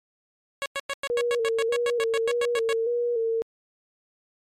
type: tone bursts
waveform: 10% pulse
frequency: 554.4 Hz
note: C#5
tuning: in tune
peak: -18 dBFS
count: 16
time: 0.62-2.728 s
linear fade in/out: 0 ms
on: 38 ms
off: 100 ms
type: tone with vibrato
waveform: sine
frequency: 466.2 Hz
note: A#4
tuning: in tune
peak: -22 dBFS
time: 1.1-3.42 s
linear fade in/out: 0 ms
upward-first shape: square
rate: 1.7 Hz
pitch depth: 47 cents each way
effects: low-pass 9000 Hz 12 dB/octave + MP3 96 kbps